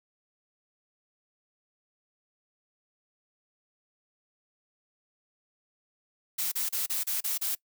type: noise bursts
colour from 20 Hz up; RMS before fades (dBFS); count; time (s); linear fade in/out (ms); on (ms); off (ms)
blue; -30; 7; 6.38-7.552; 10; 140; 32
effects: noise-tail reverb RT60 0.1 s tail -23 dB re dry